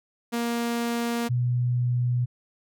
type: tone pair in turn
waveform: sawtooth / sine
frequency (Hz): 235.2 / 122.81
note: A#3 / B2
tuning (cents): +16 / -9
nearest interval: major seventh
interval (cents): 1125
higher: first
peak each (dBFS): -21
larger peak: neither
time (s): 0.32-1.29 / 1.29-2.26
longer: neither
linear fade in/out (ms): 20
effects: none